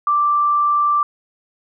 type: tone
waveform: sine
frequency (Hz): 1174.7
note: D6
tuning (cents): 0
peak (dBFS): -13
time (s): 0.07-1.03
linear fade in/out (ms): 2
effects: none